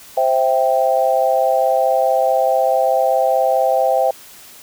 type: chord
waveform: sine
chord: C major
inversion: none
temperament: equal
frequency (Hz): 523.3 / 659.3 / 784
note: C5 / E5 / G5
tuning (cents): 0 / 0 / 0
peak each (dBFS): -17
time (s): 0.17-4.11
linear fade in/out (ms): 5
effects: white hiss -41 dBFS RMS until 4.62 s